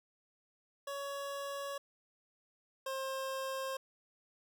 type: tone pair in turn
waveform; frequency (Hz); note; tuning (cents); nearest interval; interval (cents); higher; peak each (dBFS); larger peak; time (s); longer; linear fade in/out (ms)
25% pulse; 560 / 532.2; C#5 / C5; +18 / +29; minor second; 89; first; -35 / -33; second; 0.87-1.78 / 2.86-3.77; neither; 5
effects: none